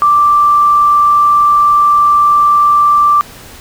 sine tone, 1174.7 Hz, D6, in tune, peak -5 dBFS, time 0.02-3.21 s, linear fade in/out 0 ms, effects pink hiss -34 dBFS RMS until 3.6 s

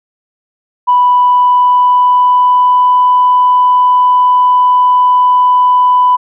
sine tone with pitch glide, 987.8 to 995.8 Hz, B5 to B5, 0 to +14 cents, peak -4 dBFS, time 0.87-6.17 s, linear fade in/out 20 ms, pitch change +14 cents, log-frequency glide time 1-2.99 s, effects tanh soft clip ceiling 0 dBFS

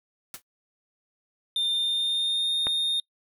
white noise with exponential decay, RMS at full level -33 dBFS, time 0.34-0.42 s, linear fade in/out 1 ms, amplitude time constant 17 ms
triangle tone with pitch glide, 3608 to 3669 Hz, A7 to A#7, +43 to -28 cents, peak -22 dBFS, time 1.56-3 s, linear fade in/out 2 ms, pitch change +29 cents, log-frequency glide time 1.72-2.53 s
click, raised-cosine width 0.5 ms, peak -15 dBFS, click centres 2.669 s
effects noise-tail reverb RT60 0.1 s tail -25 dB re dry

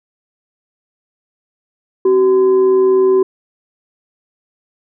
sine tone with frequency modulation, 380 Hz, F#4, 46 cents sharp, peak -8 dBFS, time 2.05-3.23 s, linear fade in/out 5 ms, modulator 644 Hz, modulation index 0.28, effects none

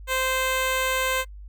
10% pulse tone, 520 Hz, C5, 11 cents flat, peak -14 dBFS, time 0.07-1.25 s, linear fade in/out 50 ms, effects noise-tail reverb RT60 0.1 s tail -24 dB re dry + added 50 Hz sine -38 dBFS peak until 1.48 s

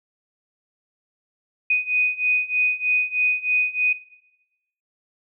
sine beating tone pair, 2489 / 2492.2 Hz, D#7 / D#7, 0 / +2 cents, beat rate 3.2 Hz, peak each -22 / -21 dBFS, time 1.7-3.93 s, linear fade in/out 5 ms, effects noise-tail reverb RT60 0.9 s tail -17 dB re dry

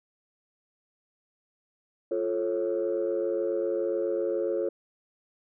sine chord, F augmented, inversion none, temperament just, 349.2 / 436.5 / 545.7 Hz, F4 / A4 / C#5, 0 / -14 / -27 cents, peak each -29 dBFS, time 2.11-4.69 s, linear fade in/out 5 ms, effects tanh soft clip ceiling -19 dBFS

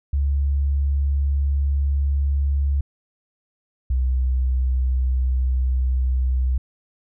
sine tone pair in turn, 70 / 63.86 Hz, C#2 / C2, +18 / -41 cents, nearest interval major second, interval 159 cents, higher first, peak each -17 dBFS, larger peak neither, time 0.13-2.81 / 3.9-6.58 s, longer neither, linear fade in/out 5 ms, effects none

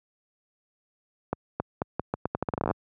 accelerating click train, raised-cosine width 1 ms, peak -12 dBFS, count 18, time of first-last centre 1.33-2.712 s, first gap 270 ms, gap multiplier 0.81, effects high-pass 80 Hz 12 dB/octave

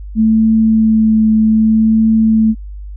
sine tone with vibrato, 220 Hz, A3, in tune, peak -7 dBFS, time 0.15-2.55 s, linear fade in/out 50 ms, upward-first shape triangle, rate 0.64 Hz, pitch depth 15 cents each way, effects added 50 Hz sine -25 dBFS peak until 2.96 s

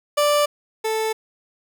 30% pulse tone pair in turn, 587.3 / 440 Hz, D5 / A4, 0 / 0 cents, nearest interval perfect fourth, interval 500 cents, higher first, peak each -13 / -18 dBFS, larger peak first, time 0.17-0.46 / 0.84-1.13 s, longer neither, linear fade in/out 10 ms, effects none

